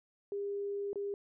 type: tone with dropouts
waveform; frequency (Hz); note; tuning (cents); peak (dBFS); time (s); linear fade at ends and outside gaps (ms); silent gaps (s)
sine; 402.8; G4; +47; -34; 0.32-1.14; 1; 0.931-0.957
effects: none